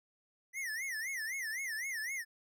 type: tone with vibrato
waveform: square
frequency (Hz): 1941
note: B6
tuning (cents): -31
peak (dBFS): -37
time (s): 0.53-2.25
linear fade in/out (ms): 50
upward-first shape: sine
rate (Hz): 3.9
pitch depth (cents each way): 210
effects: none